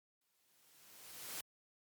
white noise with exponential growth, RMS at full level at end -43 dBFS, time 0.21-1.41 s, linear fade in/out 5 ms, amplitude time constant 260 ms, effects high-pass 100 Hz 12 dB/octave + MP3 96 kbps

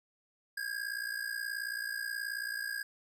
square ring-modulated tone, 1633 Hz, G#6, 30 cents flat, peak -33 dBFS, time 0.57-2.83 s, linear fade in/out 5 ms, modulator 29.3 Hz, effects none

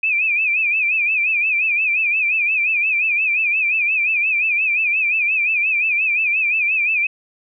sine tone with vibrato, 2489 Hz, D#7, in tune, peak -15 dBFS, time 0.03-7.07 s, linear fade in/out 5 ms, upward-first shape sine, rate 5.7 Hz, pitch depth 110 cents each way, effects none

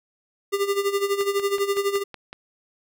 square tone with tremolo, 399.7 Hz, G4, 34 cents sharp, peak -19 dBFS, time 0.52-2.04 s, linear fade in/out 20 ms, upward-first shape sine, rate 12 Hz, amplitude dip 75%
click train, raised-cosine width 0.3 ms, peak -21 dBFS, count 7, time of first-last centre 1.21-2.329 s, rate 5.36 Hz
effects none

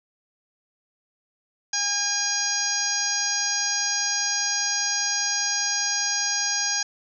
harmonic tone, 815 Hz, G#5, 33 cents flat, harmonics 1 / 2 / 3 / 4 / 5 / 6 / 7 / 8, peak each -35 / -30 / -37 / -38 / -36 / -28 / -29 / -27 dBFS, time 1.73-6.83 s, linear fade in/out 5 ms, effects none

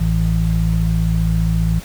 harmonic tone, 55 Hz, A1, in tune, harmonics 1 / 2 / 3, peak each -17 / -21 / -17 dBFS, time 0-1.8 s, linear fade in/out 10 ms, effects pink hiss -37 dBFS RMS until 1.84 s

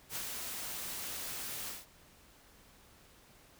white noise with ADSR envelope, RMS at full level -38 dBFS, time 0.09-1.86 s, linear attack 70 ms, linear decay 64 ms, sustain -3 dB, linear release 180 ms, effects pink hiss -61 dBFS RMS until 3.59 s

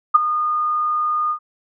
sine tone with ADSR envelope, 1223 Hz, D#6, 30 cents flat, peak -4 dBFS, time 0.14-1.39 s, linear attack 14 ms, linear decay 16 ms, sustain -13 dB, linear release 84 ms, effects none

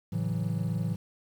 triangle chord, F# minor seventh, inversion first, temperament equal, 110 / 138.59 / 164.81 / 185 Hz, A2 / C#3 / E3 / F#3, 0 / 0 / 0 / 0 cents, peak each -30 / -35 / -29 / -33 dBFS, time 0.12-0.96 s, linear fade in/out 10 ms, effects 9-bit

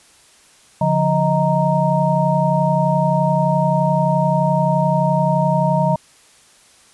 sine tone cluster, 145.1 / 176.7 / 627 / 930 Hz, D3 / F3 / D#5 / A#5, -21 / +21 / +13 / -4 cents, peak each -19 dBFS, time 0.81-5.96 s, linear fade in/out 5 ms, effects white hiss -50 dBFS RMS until 6.93 s + resampled to 24000 Hz

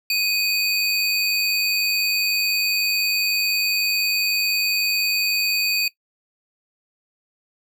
square tone pair together, 2498 / 4592 Hz, D#7 / D8, +6 / -40 cents, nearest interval major seventh, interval 1054 cents, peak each -23 / -22 dBFS, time 0.1-5.88 s, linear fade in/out 2 ms, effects noise-tail reverb RT60 0.1 s tail -19 dB re dry

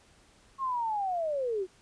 sine linear sweep, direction down, 1094 to 354.3 Hz, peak -28 dBFS, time 0.58-1.67 s, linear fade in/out 50 ms, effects pink hiss -61 dBFS RMS until 1.81 s + resampled to 22050 Hz

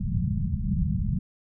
white low-pass noise, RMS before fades -26 dBFS, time 0-1.19 s, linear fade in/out 10 ms, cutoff 210 Hz, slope 96 dB/octave, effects none

